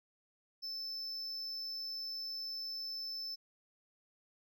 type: tone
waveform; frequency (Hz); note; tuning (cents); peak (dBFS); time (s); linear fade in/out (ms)
triangle; 5274; E8; 0; -38; 0.62-3.36; 20
effects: none